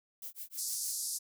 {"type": "noise with tremolo", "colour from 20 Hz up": "violet", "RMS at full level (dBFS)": -42, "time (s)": [0.22, 0.94], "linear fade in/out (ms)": 2, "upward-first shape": "sine", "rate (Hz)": 6.4, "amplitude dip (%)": 100}
{"type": "band-pass noise", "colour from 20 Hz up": "white", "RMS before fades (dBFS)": -37, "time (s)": [0.57, 1.19], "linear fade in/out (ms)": 20, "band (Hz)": [4700, 12000], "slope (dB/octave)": 48}
{"effects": []}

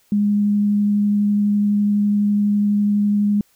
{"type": "tone with vibrato", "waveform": "sine", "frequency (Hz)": 205.7, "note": "G#3", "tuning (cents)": -16, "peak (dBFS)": -14, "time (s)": [0.12, 3.41], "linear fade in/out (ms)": 2, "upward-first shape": "triangle", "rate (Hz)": 12, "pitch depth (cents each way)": 9, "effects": ["white hiss -59 dBFS RMS until 3.55 s"]}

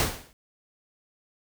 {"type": "noise with exponential decay", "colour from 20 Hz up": "pink", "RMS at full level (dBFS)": -21, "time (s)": [0, 0.33], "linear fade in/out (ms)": 1, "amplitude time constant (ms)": 71, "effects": []}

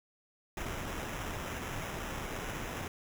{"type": "noise with sample-and-hold", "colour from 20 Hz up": "pink", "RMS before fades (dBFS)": -39, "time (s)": [0.57, 2.88], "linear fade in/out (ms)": 2, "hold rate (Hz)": 4410, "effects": []}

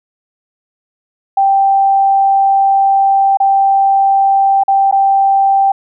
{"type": "tone with dropouts", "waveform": "sine", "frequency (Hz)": 784, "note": "G5", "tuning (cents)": 0, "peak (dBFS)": -7, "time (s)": [1.37, 5.72], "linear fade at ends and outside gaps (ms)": 5, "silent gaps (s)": [[3.372, 3.401], [4.636, 4.68], [4.913, 4.924]], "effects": []}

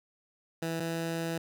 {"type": "tone pair in turn", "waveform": "15% pulse", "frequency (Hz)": [164.5, 165.42], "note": ["E3", "E3"], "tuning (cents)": [-3, 6], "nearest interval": "unison", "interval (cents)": 9, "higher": "second", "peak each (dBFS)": -25, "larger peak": "neither", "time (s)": [[0.62, 0.8], [0.8, 1.38]], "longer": "second", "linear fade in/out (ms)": 5, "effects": []}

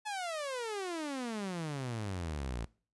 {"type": "exponential sweep", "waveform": "sawtooth", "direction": "down", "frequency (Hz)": [870, 53.8], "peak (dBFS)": -32, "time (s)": [0.05, 2.66], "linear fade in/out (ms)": 20, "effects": ["noise-tail reverb RT60 0.4 s tail -22 dB re dry", "resampled to 24000 Hz"]}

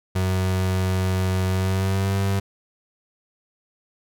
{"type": "tone with pitch glide", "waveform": "35% pulse", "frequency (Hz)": [93.3, 97.88], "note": ["F#2", "G2"], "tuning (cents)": [15, -2], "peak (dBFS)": -18, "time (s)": [0.15, 2.4], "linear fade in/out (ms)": 10, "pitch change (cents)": 83, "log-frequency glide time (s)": [1.5, 2.17], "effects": []}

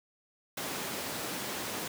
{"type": "high-pass noise", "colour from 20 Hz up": "pink", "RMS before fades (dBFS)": -37, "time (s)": [0.57, 1.88], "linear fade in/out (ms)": 5, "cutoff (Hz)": 200, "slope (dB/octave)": 12, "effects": []}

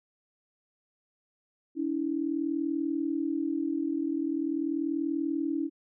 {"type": "tone pair together", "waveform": "sine", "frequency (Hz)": [284.8, 325.2], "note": ["C#4", "E4"], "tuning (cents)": [47, -23], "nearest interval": "major second", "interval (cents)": 230, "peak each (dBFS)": [-30, -30], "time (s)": [1.75, 5.7], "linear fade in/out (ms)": 50, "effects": []}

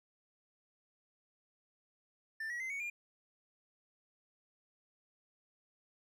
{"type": "tone with pitch steps", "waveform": "triangle", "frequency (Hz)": [1780, 1918.8, 2068, 2230, 2404], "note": ["A6", "A#6", "C7", "C#7", "D7"], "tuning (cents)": [20, 50, -21, 10, 40], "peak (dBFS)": -36, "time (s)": [2.4, 2.9], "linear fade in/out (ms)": 5, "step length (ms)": 100, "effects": []}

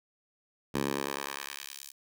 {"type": "tone with high-pass filter sweep", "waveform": "10% pulse", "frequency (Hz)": 69.7, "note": "C#2", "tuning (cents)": 10, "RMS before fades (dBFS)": -36, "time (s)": [0.74, 1.92], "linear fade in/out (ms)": 10, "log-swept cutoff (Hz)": [160, 6500], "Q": 0.74, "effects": []}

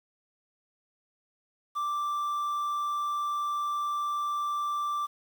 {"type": "tone with quantisation", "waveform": "triangle", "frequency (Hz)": 1174.7, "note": "D6", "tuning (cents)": 0, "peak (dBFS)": -26, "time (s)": [1.75, 5.07], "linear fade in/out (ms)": 20, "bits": 9, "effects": []}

